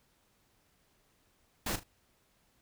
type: noise with echo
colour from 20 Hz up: pink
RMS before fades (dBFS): -34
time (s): 1.66-1.76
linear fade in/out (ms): 5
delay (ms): 38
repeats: 2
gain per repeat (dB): -11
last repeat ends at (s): 1.836
effects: pink hiss -71 dBFS RMS until 2.61 s